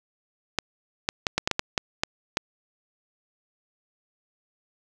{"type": "clicks", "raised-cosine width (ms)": 0.2, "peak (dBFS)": -5, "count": 10, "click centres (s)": [0.587, 1.089, 1.268, 1.38, 1.475, 1.513, 1.594, 1.778, 2.035, 2.371], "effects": []}